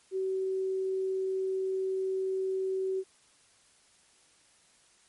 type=tone; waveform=sine; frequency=380 Hz; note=F#4; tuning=46 cents sharp; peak=-28 dBFS; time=0.11-3.04 s; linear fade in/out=50 ms; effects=white hiss -63 dBFS RMS until 5.08 s + MP3 48 kbps